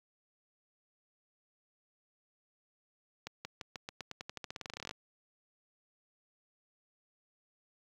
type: accelerating click train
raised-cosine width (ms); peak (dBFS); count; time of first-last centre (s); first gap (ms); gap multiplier
0.2; -23; 24; 3.27-4.91; 180; 0.9
effects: high-pass 60 Hz 12 dB/octave + 10-bit